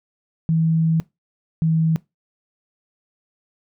sine tone pair in turn, 162.1 / 161.17 Hz, E3 / E3, -29 / -39 cents, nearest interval unison, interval 10 cents, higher first, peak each -15 dBFS, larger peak neither, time 0.49-1 / 1.62-1.96 s, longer first, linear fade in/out 0 ms, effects noise-tail reverb RT60 0.2 s tail -21 dB re dry

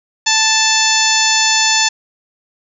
harmonic tone, 880 Hz, A5, in tune, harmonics 1 / 2 / 3 / 4 / 5 / 6 / 7 / 8, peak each -19 / -19 / -19 / -19 / -19 / -19 / -19 / -19 dBFS, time 0.26-1.89 s, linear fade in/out 10 ms, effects none

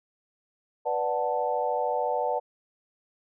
sine chord, B minor seventh, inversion none, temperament equal, 493.9 / 587.3 / 740 / 880 Hz, B4 / D5 / F#5 / A5, 0 / 0 / 0 / 0 cents, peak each -30 dBFS, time 0.85-2.4 s, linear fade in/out 20 ms, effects none

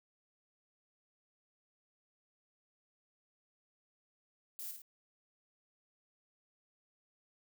violet noise with echo, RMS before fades -44 dBFS, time 4.59-4.71 s, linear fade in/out 0 ms, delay 54 ms, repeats 2, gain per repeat -5 dB, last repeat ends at 4.818 s, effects none

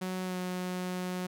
sawtooth tone with pitch glide, 185 to 182.03 Hz, F#3 to F#3, 0 to -28 cents, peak -29 dBFS, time 0.01-1.27 s, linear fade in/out 10 ms, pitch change -28 cents, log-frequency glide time 0.24-0.37 s, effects none

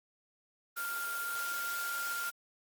sine tone in noise, 1395 Hz, F6, 2 cents flat, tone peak -35 dBFS, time 0.76-2.31 s, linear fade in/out 20 ms, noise white, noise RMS -41 dBFS, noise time 0.76-2.31 s, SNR +3 dB, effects high-pass 400 Hz 12 dB/octave + Opus 24 kbps

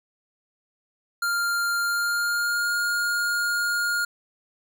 square tone with pitch glide, 1396.9 to 1420.5 Hz, F6 to F6, 0 to +29 cents, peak -23 dBFS, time 1.22-4.05 s, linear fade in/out 5 ms, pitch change +29 cents, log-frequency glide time 1.79-2.72 s, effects none

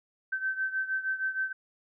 sine beating tone pair, 1542 / 1548.4 Hz, G6 / G6, -29 / -22 cents, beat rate 6.4 Hz, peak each -30 / -34 dBFS, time 0.32-1.53 s, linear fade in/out 10 ms, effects none

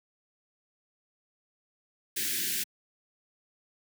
white band-stop noise, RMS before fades -31 dBFS, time 2.16-2.64 s, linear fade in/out 10 ms, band 400 to 1500 Hz, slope 96 dB/octave, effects high-pass 150 Hz 12 dB/octave

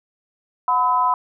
sine tone with amplitude modulation, 1005 Hz, B5, 30 cents sharp, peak -11 dBFS, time 0.68-1.14 s, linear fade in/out 2 ms, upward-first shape sine, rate 276 Hz, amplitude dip 85%, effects none

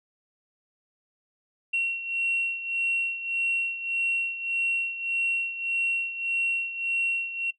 sine beating tone pair, 2732 / 2733.7 Hz, F7 / F7, -39 / -38 cents, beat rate 1.7 Hz, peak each -25 / -30 dBFS, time 1.73-7.51 s, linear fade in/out 10 ms, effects noise-tail reverb RT60 0.1 s tail -17 dB re dry + tanh soft clip ceiling -18 dBFS

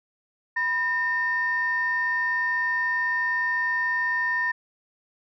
sine tone pair together, 987.8 / 1819 Hz, B5 / A#6, 0 / -43 cents, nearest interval major seventh, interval 1057 cents, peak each -29 / -22 dBFS, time 0.56-4.52 s, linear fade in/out 10 ms, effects tanh soft clip ceiling -16 dBFS

